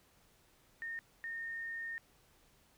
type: tone bursts at uneven times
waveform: sine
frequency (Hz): 1833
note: A#6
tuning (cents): -30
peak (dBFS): -39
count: 2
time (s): 0.82-0.99 / 1.24-1.98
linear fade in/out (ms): 0
effects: pink hiss -68 dBFS RMS until 2.77 s